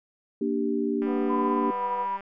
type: chord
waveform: sine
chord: G minor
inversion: first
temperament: equal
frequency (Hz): 233.1 / 293.7 / 392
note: Bb3 / D4 / G4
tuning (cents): 0 / 0 / 0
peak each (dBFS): -28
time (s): 0.41-1.71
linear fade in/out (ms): 5
type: click train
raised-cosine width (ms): 0.5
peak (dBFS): -28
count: 236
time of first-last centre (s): 1.02-2.207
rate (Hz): 198
type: harmonic tone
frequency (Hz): 246.9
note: B3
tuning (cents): 0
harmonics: 2 / 3 / 4 / 5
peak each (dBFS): -35 / -39 / -40 / -46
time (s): 1.05-2.07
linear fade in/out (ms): 50
type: tone with pitch glide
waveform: sine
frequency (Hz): 1005 to 975.3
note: B5 to B5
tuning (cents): +30 to -22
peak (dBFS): -26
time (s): 1.29-2.18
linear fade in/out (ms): 20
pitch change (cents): -52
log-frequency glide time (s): 1.58-1.87
effects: none